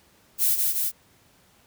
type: noise with echo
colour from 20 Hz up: violet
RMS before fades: -21 dBFS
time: 0.38-0.58 s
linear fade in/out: 50 ms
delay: 170 ms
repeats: 2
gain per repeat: -2 dB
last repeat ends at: 0.92 s
effects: pink hiss -59 dBFS RMS until 1.66 s + high-pass 60 Hz 12 dB/octave